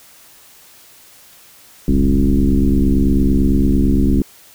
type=tone with frequency modulation; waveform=sine; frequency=127.5 Hz; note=C3; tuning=44 cents flat; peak=-10 dBFS; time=1.88-4.22 s; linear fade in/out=2 ms; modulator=68.9 Hz; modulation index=2.7; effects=white hiss -45 dBFS RMS until 4.54 s